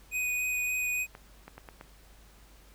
square tone with vibrato, 2489 Hz, D#7, in tune, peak -29 dBFS, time 0.11-1.07 s, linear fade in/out 50 ms, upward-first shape sine, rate 3.5 Hz, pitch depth 10 cents each way
clicks, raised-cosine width 0.5 ms, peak -29 dBFS, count 5, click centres 1.151 / 1.48 / 1.58 / 1.688 / 1.811 s
effects added 50 Hz sine -55 dBFS peak until 2.74 s + pink hiss -59 dBFS RMS until 2.74 s

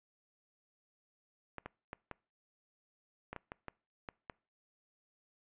clicks, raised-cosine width 0.5 ms, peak -27 dBFS, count 10, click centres 1.583 / 1.66 / 1.931 / 2.113 / 3.33 / 3.363 / 3.519 / 3.683 / 4.088 / 4.298 s, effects noise-tail reverb RT60 0.4 s tail -25 dB re dry + resampled to 8000 Hz

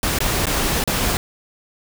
pink noise with dropouts, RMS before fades -20 dBFS, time 0.03-1.17 s, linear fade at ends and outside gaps 1 ms, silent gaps 0.187-0.204 / 0.456-0.468 / 0.839-0.875 s, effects none

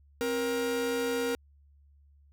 45% pulse tone pair together, 265.1 / 472.4 Hz, C4 / A#4, +23 / +23 cents, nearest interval minor seventh, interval 1000 cents, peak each -34 / -29 dBFS, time 0.21-1.35 s, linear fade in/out 0 ms, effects added 71 Hz sine -57 dBFS peak until 2.32 s

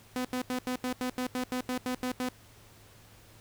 sawtooth tone bursts, 252.2 Hz, B3, 36 cents sharp, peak -26 dBFS, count 13, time 0.16-2.287 s, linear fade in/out 0 ms, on 87 ms, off 83 ms, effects added 106 Hz sine -59 dBFS peak until 3.4 s + pink hiss -57 dBFS RMS until 3.4 s

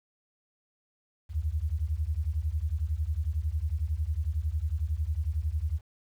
sine beating tone pair, 71.8 / 82.8 Hz, D2 / E2, -39 / +8 cents, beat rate 11 Hz, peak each -30 dBFS, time 1.29-5.81 s, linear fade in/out 50 ms, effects 10-bit

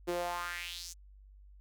sawtooth tone with high-pass filter sweep, 174.61 Hz, F3, in tune, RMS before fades -38 dBFS, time 0.07-0.94 s, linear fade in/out 20 ms, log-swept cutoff 350 to 6900 Hz, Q 3.3, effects added 49 Hz sine -53 dBFS peak until 1.6 s

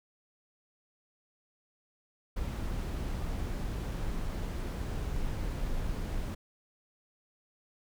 brown noise, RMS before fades -34 dBFS, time 2.36-6.35 s, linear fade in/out 10 ms, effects none

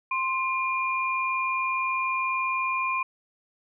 sine tone pair together, 1046.5 / 2408 Hz, C6 / D7, 0 / +43 cents, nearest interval octave + major second, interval 1443 cents, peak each -26 / -28 dBFS, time 0.11-3.03 s, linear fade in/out 5 ms, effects none

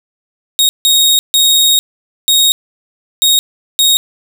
sawtooth tone bursts at uneven times, 3753 Hz, A#7, 11 cents sharp, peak -4 dBFS, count 6, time 0.59-0.69 / 0.85-1.19 / 1.34-1.79 / 2.28-2.52 / 3.22-3.39 / 3.79-3.97 s, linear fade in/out 0 ms, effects none

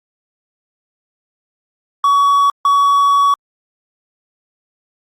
triangle tone bursts at uneven times, 1128 Hz, C#6, 30 cents sharp, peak -7 dBFS, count 2, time 2.04-2.5 / 2.65-3.34 s, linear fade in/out 2 ms, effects Opus 48 kbps

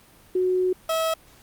sine / 30% pulse tone pair in turn, 367.8 / 647.1 Hz, F#4 / E5, -10 / -32 cents, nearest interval minor seventh, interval 978 cents, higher second, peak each -19 dBFS, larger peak neither, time 0.35-0.73 / 0.89-1.14 s, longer first, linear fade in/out 5 ms, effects pink hiss -53 dBFS RMS until 1.42 s + Opus 32 kbps

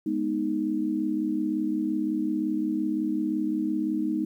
sine chord, G# minor, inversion none, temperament equal with one note detuned, 207.7 / 245.5 / 311.1 Hz, G#3 / B3 / D#4, 0 / -10 / 0 cents, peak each -31 / -31 / -26 dBFS, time 0.06-4.25 s, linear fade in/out 5 ms, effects 10-bit

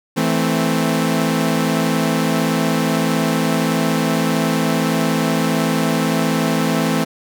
sawtooth chord, A minor, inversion second, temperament equal with one note detuned, 164.15 / 220 / 261.6 Hz, E3 / A3 / C4, -7 / 0 / 0 cents, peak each -16 dBFS, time 0.16-7.05 s, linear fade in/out 20 ms, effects none

